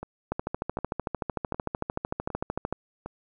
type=two click trains; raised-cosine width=1 ms; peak=-21 / -14 dBFS; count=5 / 33; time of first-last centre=0.03-3.06 / 0.32-2.726 s; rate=1.32 / 13.3 Hz; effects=none